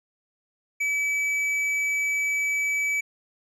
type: tone with tanh clipping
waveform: sine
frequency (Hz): 2294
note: D7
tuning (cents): -41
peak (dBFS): -24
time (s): 0.8-3.01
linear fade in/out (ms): 10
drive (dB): 8
effects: none